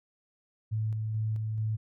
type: tone with tremolo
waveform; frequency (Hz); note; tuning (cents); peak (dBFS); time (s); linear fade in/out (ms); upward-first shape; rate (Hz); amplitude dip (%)
sine; 109.2; A2; -13; -27; 0.71-1.77; 20; square; 2.3; 25
effects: none